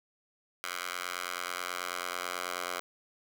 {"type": "tone with high-pass filter sweep", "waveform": "10% pulse", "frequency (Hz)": 89.2, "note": "F2", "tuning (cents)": 37, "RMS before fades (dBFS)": -37, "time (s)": [0.64, 2.8], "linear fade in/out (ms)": 0, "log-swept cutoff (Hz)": [1400, 880], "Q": 1.2, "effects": []}